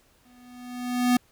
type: tone with exponential growth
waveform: square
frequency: 246.9 Hz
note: B3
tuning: in tune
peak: -17 dBFS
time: 0.25-1.17 s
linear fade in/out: 5 ms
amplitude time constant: 200 ms
effects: pink hiss -62 dBFS RMS until 1.31 s